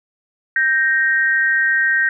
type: tone pair together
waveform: sine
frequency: 1567 / 1867.2 Hz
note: G6 / A#6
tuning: -1 / +2 cents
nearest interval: minor third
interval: 303 cents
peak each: -16 dBFS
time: 0.56-2.09 s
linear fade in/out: 2 ms
effects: none

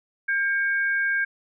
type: tone pair together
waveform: sine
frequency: 1600 / 2232 Hz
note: G6 / C#7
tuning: +35 / +11 cents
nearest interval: tritone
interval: 576 cents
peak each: -21 / -31 dBFS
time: 0.28-1.25 s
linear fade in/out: 10 ms
effects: none

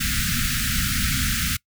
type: band-stop noise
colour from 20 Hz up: pink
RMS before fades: -23 dBFS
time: 0-1.57 s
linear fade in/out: 10 ms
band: 260 to 1300 Hz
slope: 96 dB/octave
effects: noise-tail reverb RT60 0.1 s tail -23 dB re dry

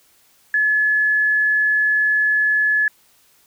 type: tone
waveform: sine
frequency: 1711 Hz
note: A6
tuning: 49 cents flat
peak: -14 dBFS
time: 0.54-2.88 s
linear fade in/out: 2 ms
effects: white hiss -56 dBFS RMS until 3.46 s

